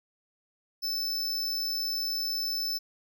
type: tone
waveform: square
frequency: 5274 Hz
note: E8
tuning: in tune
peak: -29 dBFS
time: 0.82-2.79 s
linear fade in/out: 20 ms
effects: none